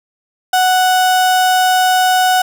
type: tone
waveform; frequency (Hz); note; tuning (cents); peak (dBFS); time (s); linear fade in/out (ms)
35% pulse; 740; F#5; 0; -8; 0.53-2.42; 5
effects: none